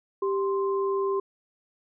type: tone pair together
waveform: sine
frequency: 392.7 / 1046.5 Hz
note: G4 / C6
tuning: +3 / 0 cents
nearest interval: octave + perfect fourth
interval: 1697 cents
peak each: -24 / -31 dBFS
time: 0.22-1.2 s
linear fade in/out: 5 ms
effects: none